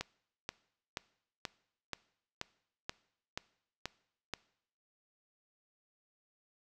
click train, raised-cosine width 0.2 ms, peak -19 dBFS, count 10, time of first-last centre 0.01-4.337 s, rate 2.08 Hz, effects noise-tail reverb RT60 0.7 s tail -21 dB re dry

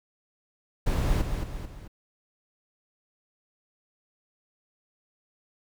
brown noise with echo, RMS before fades -25 dBFS, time 0.86-1.22 s, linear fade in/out 10 ms, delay 220 ms, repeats 3, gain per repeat -6 dB, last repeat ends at 1.88 s, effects none

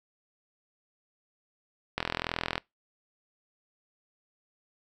click train, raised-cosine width 0.3 ms, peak -12 dBFS, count 26, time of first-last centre 1.98-2.58 s, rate 41.7 Hz, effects noise-tail reverb RT60 0.2 s tail -25 dB re dry

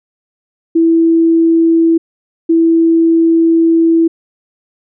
sine tone bursts at uneven times, 329.7 Hz, E4, in tune, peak -6 dBFS, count 2, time 0.75-1.98 / 2.49-4.08 s, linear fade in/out 10 ms, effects none

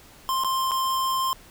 square tone with dropouts, 1051 Hz, C6, 7 cents sharp, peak -23 dBFS, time 0.29-1.33 s, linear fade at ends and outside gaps 0 ms, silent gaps 0.437-0.446 / 0.711-0.717 s, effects pink hiss -50 dBFS RMS until 1.5 s

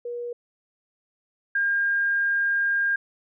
sine tone pair in turn, 480 / 1609.9 Hz, B4 / G6, -49 / +46 cents, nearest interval octave + major sixth, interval 2095 cents, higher second, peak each -29 / -20 dBFS, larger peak second, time 0.05-0.33 / 1.55-2.96 s, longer second, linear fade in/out 5 ms, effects none

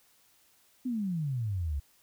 sine exponential sweep, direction down, 261.6 to 67 Hz, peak -29 dBFS, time 0.85-1.8 s, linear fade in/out 10 ms, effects white hiss -65 dBFS RMS until 2.02 s

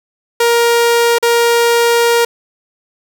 sawtooth tone with dropouts, 470 Hz, A#4, 14 cents sharp, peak -5 dBFS, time 0.4-2.25 s, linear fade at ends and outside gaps 5 ms, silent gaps 1.185-1.226 s, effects none

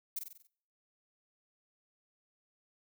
violet noise with echo, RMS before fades -36 dBFS, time 0.16-0.19 s, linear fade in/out 5 ms, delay 47 ms, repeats 6, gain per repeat -5 dB, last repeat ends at 0.472 s, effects noise-tail reverb RT60 0.6 s tail -24 dB re dry

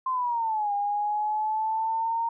sine exponential two-way sweep, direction down then up, 1052 to 809 to 926 Hz, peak -24 dBFS, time 0.06-2.29 s, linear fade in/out 5 ms, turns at 0.73 s, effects none

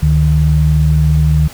sine tone pair together, 71.83 / 152.3 Hz, D2 / D#3, -38 / -37 cents, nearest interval octave + minor second, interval 1301 cents, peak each -11 / -10 dBFS, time 0.02-1.48 s, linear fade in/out 10 ms, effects pink hiss -34 dBFS RMS until 1.53 s

